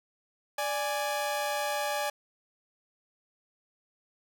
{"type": "tone pair together", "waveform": "sawtooth", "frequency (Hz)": [586.8, 830.6], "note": ["D5", "G#5"], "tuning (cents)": [-2, 0], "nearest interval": "tritone", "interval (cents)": 602, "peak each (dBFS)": -28, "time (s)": [0.58, 2.1], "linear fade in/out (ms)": 5, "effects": []}